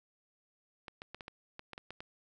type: clicks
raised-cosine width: 0.3 ms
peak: -28 dBFS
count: 10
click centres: 0.882 / 1.019 / 1.146 / 1.208 / 1.281 / 1.594 / 1.733 / 1.779 / 1.906 / 2.005 s
effects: none